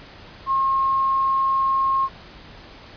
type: tone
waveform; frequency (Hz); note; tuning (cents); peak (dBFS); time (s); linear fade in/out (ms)
sine; 1075; C6; +47; -17; 0.46-2.09; 50
effects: pink hiss -43 dBFS RMS until 2.96 s + resampled to 11025 Hz